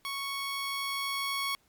15% pulse tone with level ramp, 1108 Hz, C#6, 1 cent flat, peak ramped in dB -27 to -23 dBFS, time 0.05-1.55 s, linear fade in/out 0 ms, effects pink hiss -68 dBFS RMS until 1.68 s + MP3 96 kbps

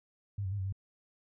sine tone with pitch steps, 100.6 / 93.9 / 101.9 / 94.7 / 97.5 Hz, G2 / F#2 / G#2 / F#2 / G2, +45 / +26 / -32 / +41 / -9 cents, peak -32 dBFS, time 0.38-0.725 s, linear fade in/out 5 ms, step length 69 ms, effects none

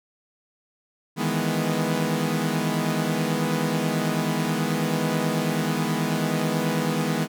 sawtooth chord, E major seventh, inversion third, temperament equal, 155.56 / 164.81 / 207.7 / 246.9 Hz, D#3 / E3 / G#3 / B3, 0 / 0 / 0 / 0 cents, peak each -24 dBFS, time 1.16-7.28 s, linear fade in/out 50 ms, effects none

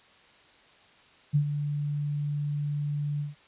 sine tone with ADSR envelope, 146.2 Hz, D3, 7 cents flat, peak -18 dBFS, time 1.33-3.35 s, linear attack 26 ms, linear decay 85 ms, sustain -9 dB, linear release 150 ms, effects white hiss -57 dBFS RMS until 3.47 s + resampled to 8000 Hz

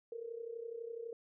sine tone with amplitude modulation, 463 Hz, A#4, 12 cents flat, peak -38 dBFS, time 0.12-1.13 s, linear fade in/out 2 ms, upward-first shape sine, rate 32 Hz, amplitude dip 75%, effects none

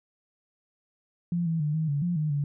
sine tone with pitch steps, 172.7 / 163.6 / 149.6 / 158.5 / 143.2 / 174.9 / 152.9 / 143.8 Hz, F3 / E3 / D3 / D#3 / D3 / F3 / D#3 / D3, -19 / -13 / +32 / +32 / -43 / +3 / -30 / -36 cents, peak -24 dBFS, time 1.32-2.44 s, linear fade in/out 2 ms, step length 140 ms, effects none

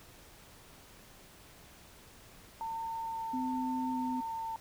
sine tone with vibrato, 902 Hz, A5, 43 cents sharp, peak -35 dBFS, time 2.61-4.56 s, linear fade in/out 0 ms, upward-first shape sine, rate 0.82 Hz, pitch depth 9 cents each way
sine tone with pitch glide, 256.5 to 253.8 Hz, C4 to B3, -34 to +47 cents, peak -33 dBFS, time 3.33-4.21 s, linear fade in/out 10 ms, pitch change -19 cents, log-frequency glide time 3.92-3.98 s
effects pink hiss -56 dBFS RMS until 4.6 s

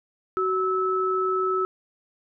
sine tone pair together, 375.3 / 1303 Hz, F#4 / E6, +25 / -20 cents, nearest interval octave + minor seventh, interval 2155 cents, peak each -24 / -24 dBFS, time 0.37-1.65 s, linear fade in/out 0 ms, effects none

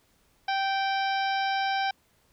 harmonic tone with a mistuned harmonic, 780 Hz, G5, 9 cents flat, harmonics 1 / 2 / 3 / 4 / 5 / 6 / 7, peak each -26 / -32 / -36 / -38 / -40 / -42 / -43 dBFS, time 0.48-1.91 s, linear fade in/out 5 ms, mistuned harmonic 6, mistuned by +73 cents, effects pink hiss -66 dBFS RMS until 2.32 s

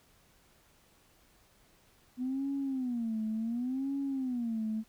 sine tone with vibrato, 245.9 Hz, B3, 7 cents flat, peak -30 dBFS, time 2.17-4.84 s, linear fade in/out 50 ms, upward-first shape sine, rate 0.69 Hz, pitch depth 210 cents each way, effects tanh soft clip ceiling -26 dBFS + pink hiss -65 dBFS RMS until 4.88 s

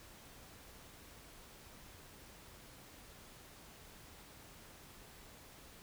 silence, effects pink hiss -57 dBFS RMS until 5.82 s

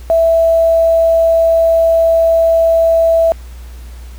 sine tone with quantisation, 659.3 Hz, E5, in tune, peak -7 dBFS, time 0.1-3.32 s, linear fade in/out 0 ms, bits 6, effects added 60 Hz sine -28 dBFS peak until 4.18 s + pink hiss -43 dBFS RMS until 4.18 s

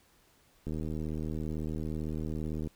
click train, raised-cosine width 3 ms, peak -24 dBFS, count 157, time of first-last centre 0.67-2.673 s, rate 77.9 Hz, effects pink hiss -65 dBFS RMS until 2.75 s

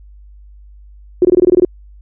sine tone bursts, 359.4 Hz, F4, 50 cents sharp, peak -5 dBFS, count 9, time 1.22-1.649 s, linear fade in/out 2 ms, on 29 ms, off 21 ms, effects added 50 Hz sine -37 dBFS peak until 2.01 s

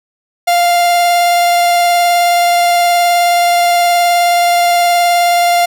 45% pulse tone with vibrato, 698 Hz, F5, 1 cent flat, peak -8 dBFS, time 0.47-5.66 s, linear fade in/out 10 ms, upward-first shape sine, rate 19 Hz, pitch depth 10 cents each way, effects none

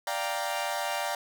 sawtooth chord, G minor seventh, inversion second, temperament equal, 587.3 / 698.5 / 784 / 932.3 Hz, D5 / F5 / G5 / Bb5, 0 / 0 / 0 / 0 cents, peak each -31 dBFS, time 0.07-1.15 s, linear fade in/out 2 ms, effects none

